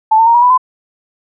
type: tone with pitch steps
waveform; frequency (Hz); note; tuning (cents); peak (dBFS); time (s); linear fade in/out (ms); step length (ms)
sine; 876 / 902.7 / 930.2 / 958.6 / 987.8 / 1018; A5 / A5 / A#5 / A#5 / B5 / C6; -8 / +44 / -4 / +48 / 0 / -48; -5; 0.11-0.578; 10; 78
effects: none